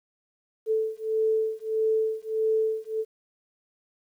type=beating tone pair; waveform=sine; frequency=438.9 / 440.5 Hz; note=A4 / A4; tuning=-4 / +2 cents; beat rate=1.6 Hz; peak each=-26 dBFS; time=0.66-3.05 s; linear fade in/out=50 ms; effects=10-bit